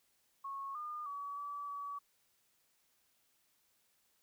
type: tone with pitch steps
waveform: sine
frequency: 1099 / 1212 / 1137 / 1150 / 1140 Hz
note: C#6 / D#6 / C#6 / D6 / C#6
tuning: -15 / -46 / +44 / -37 / +48 cents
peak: -40 dBFS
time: 0.44-1.99 s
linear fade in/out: 10 ms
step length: 310 ms
effects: white hiss -75 dBFS RMS until 4.22 s